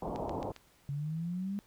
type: low-pass noise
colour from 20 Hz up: white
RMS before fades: -37 dBFS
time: 0.02-0.52 s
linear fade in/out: 5 ms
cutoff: 930 Hz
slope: 48 dB/octave
type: click train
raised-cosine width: 0.2 ms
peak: -29 dBFS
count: 4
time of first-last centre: 0.16-0.563 s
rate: 7.44 Hz
type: exponential sweep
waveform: sine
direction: up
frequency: 138.59 to 205 Hz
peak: -33 dBFS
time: 0.89-1.59 s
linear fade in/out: 0 ms
effects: pink hiss -65 dBFS RMS until 1.66 s